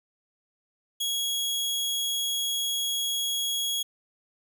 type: tone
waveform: sawtooth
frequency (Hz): 3322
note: G#7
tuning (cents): 0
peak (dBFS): -23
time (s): 1-3.83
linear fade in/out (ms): 10
effects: none